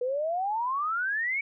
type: exponential sweep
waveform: sine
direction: up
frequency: 482 to 2279 Hz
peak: -26 dBFS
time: 0.01-1.41 s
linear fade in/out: 5 ms
effects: none